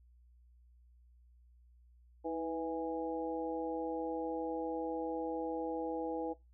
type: harmonic tone with a mistuned harmonic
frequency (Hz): 164.7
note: E3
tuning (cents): -1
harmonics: 2 / 3 / 4 / 5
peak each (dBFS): -39 / -38 / -45 / -42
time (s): 2.24-6.34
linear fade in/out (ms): 20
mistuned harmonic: 2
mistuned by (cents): -42
effects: noise-tail reverb RT60 0.2 s tail -20 dB re dry + added 60 Hz sine -60 dBFS peak until 6.53 s